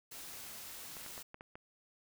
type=noise; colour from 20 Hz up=white; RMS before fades=-48 dBFS; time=0.11-1.23 s; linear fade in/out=10 ms
type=clicks; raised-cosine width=0.5 ms; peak=-33 dBFS; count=6; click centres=0.968 / 1.063 / 1.178 / 1.344 / 1.409 / 1.555 s
effects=none

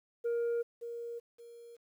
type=tone with echo; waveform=sine; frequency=470 Hz; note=A#4; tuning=14 cents sharp; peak=-27 dBFS; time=0.24-0.63 s; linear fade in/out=20 ms; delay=570 ms; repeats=2; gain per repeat=-11 dB; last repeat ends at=1.77 s; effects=tanh soft clip ceiling -29 dBFS + 11-bit

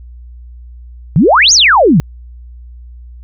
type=exponential two-way sweep; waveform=sine; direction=up then down; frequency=133.6 to 6830 to 133.6 Hz; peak=-4 dBFS; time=1.16-2 s; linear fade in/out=0 ms; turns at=1.53 s; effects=added 60 Hz sine -30 dBFS peak until 3.23 s

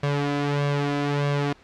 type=tone with flanger; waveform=sawtooth; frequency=143.6 Hz; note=D3; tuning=39 cents flat; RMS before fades=-24 dBFS; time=0.03-1.53 s; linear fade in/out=5 ms; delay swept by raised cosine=1.8 to 3 ms; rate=1.6 Hz; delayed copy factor=+0.65; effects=pink hiss -53 dBFS RMS until 1.63 s + low-pass 4000 Hz 12 dB/octave

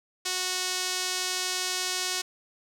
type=tone with band-pass filter; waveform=sawtooth; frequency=367.9 Hz; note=F#4; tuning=10 cents flat; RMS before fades=-30 dBFS; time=0.25-2.22 s; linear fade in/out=10 ms; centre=5800 Hz; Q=1.1; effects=none

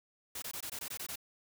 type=noise bursts; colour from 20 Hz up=white; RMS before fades=-41 dBFS; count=9; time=0.35-1.158 s; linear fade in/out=5 ms; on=72 ms; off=20 ms; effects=none

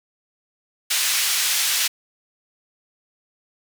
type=band-pass noise; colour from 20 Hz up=pink; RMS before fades=-21 dBFS; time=0.9-1.88 s; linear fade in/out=10 ms; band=2500 to 15000 Hz; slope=12 dB/octave; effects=none

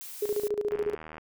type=noise; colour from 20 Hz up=blue; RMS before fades=-42 dBFS; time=0.01-0.48 s; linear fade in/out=0 ms
type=tone with tremolo; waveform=sine; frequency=415.3 Hz; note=G#4; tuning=in tune; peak=-24 dBFS; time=0.22-0.95 s; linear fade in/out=5 ms; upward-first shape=square; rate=14 Hz; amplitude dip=75%
type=click train; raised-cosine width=0.5 ms; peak=-27 dBFS; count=38; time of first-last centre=0.71-1.181 s; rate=78.5 Hz
effects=none

